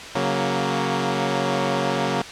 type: chord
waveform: 10% pulse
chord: F# major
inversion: second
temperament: equal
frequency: 138.59 / 185 / 233.1 Hz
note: C#3 / F#3 / A#3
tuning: 0 / 0 / 0 cents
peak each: -17 dBFS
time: 0.15-2.22 s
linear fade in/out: 5 ms
effects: white hiss -35 dBFS RMS until 2.31 s + low-pass 5000 Hz 12 dB/octave